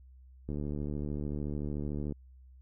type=click train; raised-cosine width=3 ms; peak=-24 dBFS; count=121; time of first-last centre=0.49-2.123 s; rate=73.5 Hz; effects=added 64 Hz sine -52 dBFS peak until 2.61 s